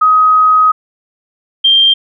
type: tone pair in turn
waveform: sine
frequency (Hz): 1260 / 3175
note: D#6 / G7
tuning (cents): +21 / +21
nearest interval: octave + major third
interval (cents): 1600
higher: second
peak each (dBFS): -5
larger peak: neither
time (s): 0.01-0.72 / 1.64-1.94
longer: first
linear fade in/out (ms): 10
effects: none